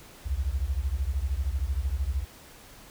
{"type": "beating tone pair", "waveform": "sine", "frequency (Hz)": [61.74, 74.74], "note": ["B1", "D2"], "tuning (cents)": [0, 31], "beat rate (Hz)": 13, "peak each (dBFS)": [-28, -29], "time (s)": [0.25, 2.25], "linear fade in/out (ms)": 20, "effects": ["pink hiss -50 dBFS RMS until 2.9 s"]}